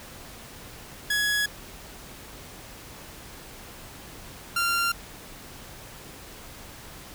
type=tone pair in turn; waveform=sawtooth; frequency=1680 / 1384.5 Hz; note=G#6 / F6; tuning=+19 / -15 cents; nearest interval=minor third; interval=334 cents; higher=first; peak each=-19 dBFS; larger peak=neither; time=1.1-1.46 / 4.56-4.92 s; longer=neither; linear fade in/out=5 ms; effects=pink hiss -44 dBFS RMS until 7.14 s